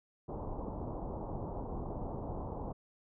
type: low-pass noise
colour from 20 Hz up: pink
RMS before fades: -40 dBFS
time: 0.28-2.73 s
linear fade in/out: 10 ms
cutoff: 1000 Hz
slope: 48 dB/octave
effects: none